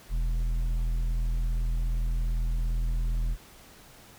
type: tone with tanh clipping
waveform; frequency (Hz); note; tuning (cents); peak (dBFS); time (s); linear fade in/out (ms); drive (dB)
triangle; 41.29; E1; +4; -26; 0.09-3.37; 50; 12
effects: pink hiss -52 dBFS RMS until 4.18 s